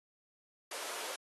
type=high-pass noise; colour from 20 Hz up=pink; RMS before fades=-42 dBFS; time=0.71-1.16 s; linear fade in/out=5 ms; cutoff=430 Hz; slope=24 dB/octave; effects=AAC 32 kbps